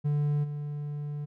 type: tone with level steps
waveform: triangle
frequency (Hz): 146.83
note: D3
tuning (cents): 0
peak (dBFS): -22 / -30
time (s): 0.04-1.26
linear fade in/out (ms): 20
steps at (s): 0.43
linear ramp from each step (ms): 20
effects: none